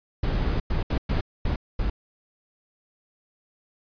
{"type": "noise bursts at uneven times", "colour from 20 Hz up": "brown", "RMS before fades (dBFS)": -24, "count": 6, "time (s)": [[0.23, 0.6], [0.7, 0.83], [0.9, 0.98], [1.09, 1.21], [1.45, 1.56], [1.79, 1.9]], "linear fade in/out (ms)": 5, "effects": ["resampled to 11025 Hz"]}